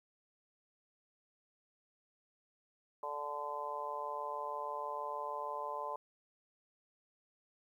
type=harmonic tone; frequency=146.3 Hz; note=D3; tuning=6 cents flat; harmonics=3 / 4 / 5 / 6 / 7; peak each=-48 / -44 / -50 / -43 / -41 dBFS; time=3.03-5.96 s; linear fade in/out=2 ms; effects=12-bit